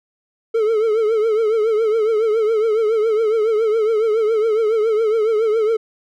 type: tone with vibrato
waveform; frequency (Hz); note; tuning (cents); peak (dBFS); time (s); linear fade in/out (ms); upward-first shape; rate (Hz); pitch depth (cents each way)
triangle; 439.4; A4; -2; -12; 0.54-5.77; 10; triangle; 7.2; 98
effects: none